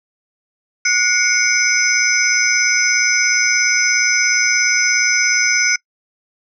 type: tone cluster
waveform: sine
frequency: 1458 / 2132 / 2249 / 5170 / 6070 Hz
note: F#6 / C7 / C#7 / E8 / F#8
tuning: -26 / +32 / +24 / -34 / +43 cents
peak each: -19 dBFS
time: 0.85-5.76 s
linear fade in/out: 5 ms
effects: noise-tail reverb RT60 0.1 s tail -24 dB re dry